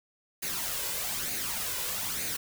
white noise with flanger, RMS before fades -33 dBFS, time 0.42-2.37 s, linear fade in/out 10 ms, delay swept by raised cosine 0.45 to 2.05 ms, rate 1.1 Hz, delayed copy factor +0.55, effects none

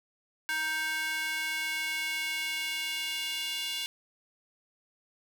square tone with high-pass filter sweep, 313.7 Hz, D#4, 14 cents sharp, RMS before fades -33 dBFS, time 0.49-3.86 s, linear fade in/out 0 ms, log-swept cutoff 1600 to 3000 Hz, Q 2.8, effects none

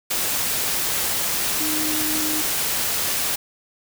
sine tone in noise, 308 Hz, D#4, 17 cents flat, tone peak -27 dBFS, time 1.6-2.42 s, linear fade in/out 10 ms, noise white, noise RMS -23 dBFS, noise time 0.1-3.36 s, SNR -7 dB, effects none

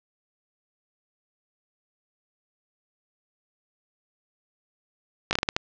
slowing click train, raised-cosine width 0.2 ms, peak -5 dBFS, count 7, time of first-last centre 5.31-5.565 s, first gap 19 ms, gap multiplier 1.32, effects low-pass 5000 Hz 12 dB/octave

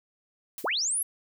blue noise with exponential decay, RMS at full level -35 dBFS, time 0.58-0.72 s, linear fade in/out 1 ms, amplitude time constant 30 ms
sine linear sweep, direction up, 213.1 to 11550 Hz, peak -25 dBFS, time 0.64-1.03 s, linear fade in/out 5 ms
effects none

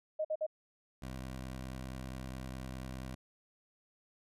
sine tone bursts, 622.3 Hz, D#5, in tune, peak -31 dBFS, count 3, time 0.19-0.466 s, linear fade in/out 10 ms, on 58 ms, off 51 ms
15% pulse tone with vibrato, 64.6 Hz, C2, 21 cents flat, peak -35 dBFS, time 1.02-3.15 s, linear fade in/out 5 ms, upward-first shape sine, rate 10 Hz, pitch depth 29 cents each way
effects resampled to 32000 Hz

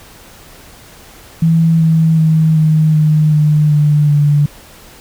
sine tone with pitch steps, 163.8 / 161.17 / 158.59 / 156.04 / 153.54 / 151.08 / 148.65 / 146.27 Hz, E3 / E3 / D#3 / D#3 / D#3 / D3 / D3 / D3, -11 / -39 / +33 / +5 / -23 / +49 / +21 / -7 cents, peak -7 dBFS, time 1.42-4.46 s, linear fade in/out 5 ms, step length 380 ms, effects pink hiss -39 dBFS RMS until 5 s

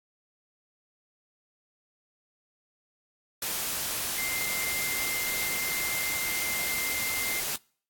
sine tone in noise, 2093 Hz, C7, in tune, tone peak -31 dBFS, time 4.18-7.4 s, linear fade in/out 2 ms, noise white, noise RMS -31 dBFS, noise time 3.42-7.56 s, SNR -3 dB, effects noise-tail reverb RT60 0.5 s tail -26 dB re dry + AAC 64 kbps

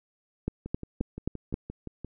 two click trains, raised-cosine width 3 ms, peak -24 / -15 dBFS, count 9 / 5, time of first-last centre 0.66-2.046 / 0.48-1.541 s, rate 5.77 / 3.77 Hz, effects none

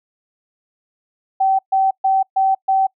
sine tone bursts, 770 Hz, G5, 31 cents flat, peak -12 dBFS, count 5, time 1.4-2.87 s, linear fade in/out 10 ms, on 190 ms, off 130 ms, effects noise-tail reverb RT60 0.1 s tail -26 dB re dry

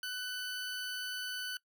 20% pulse tone, 1497 Hz, F#6, 20 cents sharp, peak -32 dBFS, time 0.03-1.57 s, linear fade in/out 2 ms, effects noise-tail reverb RT60 0.1 s tail -22 dB re dry

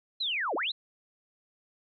sine linear two-way sweep, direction down then up, 4186 to 277.2 to 4186 Hz, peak -28 dBFS, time 0.2-0.72 s, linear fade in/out 10 ms, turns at 0.55 s, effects none

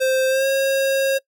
square tone with pitch glide, 523.3 to 541.4 Hz, C5 to C#5, 0 to -41 cents, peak -17 dBFS, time 0-1.19 s, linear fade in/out 20 ms, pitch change +59 cents, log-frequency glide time 0.28-0.46 s, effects noise-tail reverb RT60 0.1 s tail -23 dB re dry

